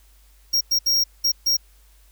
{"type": "tone bursts at uneven times", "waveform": "square", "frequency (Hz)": 5590, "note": "F8", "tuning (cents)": 1, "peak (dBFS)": -17, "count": 5, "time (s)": [[0.53, 0.61], [0.71, 0.79], [0.86, 1.04], [1.24, 1.32], [1.46, 1.57]], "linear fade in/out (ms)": 10, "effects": ["added 50 Hz sine -51 dBFS peak until 2.11 s", "white hiss -59 dBFS RMS until 2.11 s"]}